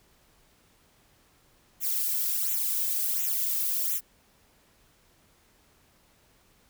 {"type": "noise with flanger", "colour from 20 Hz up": "violet", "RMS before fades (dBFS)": -28, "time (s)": [1.8, 4.01], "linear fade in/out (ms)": 50, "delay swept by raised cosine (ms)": [0.2, 2.1], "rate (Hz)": 1.4, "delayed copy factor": -0.9, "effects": ["pink hiss -63 dBFS RMS until 6.69 s"]}